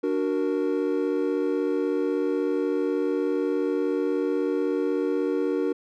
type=chord; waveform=triangle; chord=D augmented; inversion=none; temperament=equal; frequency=293.7 / 370 / 466.2 Hz; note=D4 / F#4 / A#4; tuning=0 / 0 / 0 cents; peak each=-25 dBFS; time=0.03-5.73 s; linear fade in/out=10 ms; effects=none